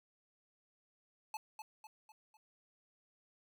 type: tone with echo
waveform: square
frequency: 865 Hz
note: A5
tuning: 30 cents flat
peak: -40 dBFS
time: 1.34-1.37 s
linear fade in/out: 2 ms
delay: 250 ms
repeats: 4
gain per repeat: -6 dB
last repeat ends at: 2.37 s
effects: none